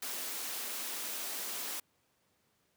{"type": "high-pass noise", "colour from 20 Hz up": "white", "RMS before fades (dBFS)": -39, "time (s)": [0.02, 1.8], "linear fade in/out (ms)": 5, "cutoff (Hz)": 220, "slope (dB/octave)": 24, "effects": ["pink hiss -74 dBFS RMS until 2.76 s", "high-pass 100 Hz 12 dB/octave"]}